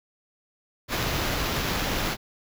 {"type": "noise with sample-and-hold", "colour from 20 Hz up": "pink", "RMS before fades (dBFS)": -27, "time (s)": [0.88, 2.17], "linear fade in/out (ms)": 50, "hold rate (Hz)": 8820, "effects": []}